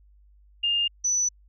sine tone pair in turn, 2816 / 5967 Hz, F7 / F#8, +14 / +14 cents, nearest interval octave + minor second, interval 1300 cents, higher second, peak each -21 dBFS, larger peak neither, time 0.63-0.88 / 1.04-1.29 s, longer neither, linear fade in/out 10 ms, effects added 50 Hz sine -53 dBFS peak until 1.48 s

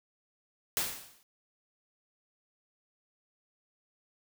white noise with exponential decay, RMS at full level -28 dBFS, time 0.77-1.23 s, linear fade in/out 0 ms, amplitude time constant 100 ms, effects none

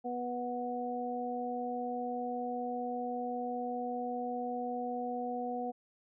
harmonic tone, 245.1 Hz, B3, 13 cents flat, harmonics 1 / 2 / 3, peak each -39 / -39 / -37 dBFS, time 0.04-5.72 s, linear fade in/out 20 ms, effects none

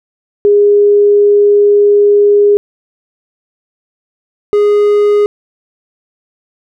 sine / triangle tone pair in turn, 410.1 / 413.7 Hz, G#4 / G#4, -22 / -7 cents, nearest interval unison, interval 15 cents, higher second, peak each -4 dBFS, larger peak neither, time 0.45-2.57 / 4.53-5.26 s, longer first, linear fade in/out 0 ms, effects none

